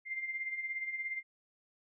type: tone with tremolo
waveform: sine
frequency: 2098 Hz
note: C7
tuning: 4 cents sharp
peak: -33 dBFS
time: 0.05-1.23 s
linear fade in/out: 50 ms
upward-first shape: sine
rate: 17 Hz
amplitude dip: 60%
effects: none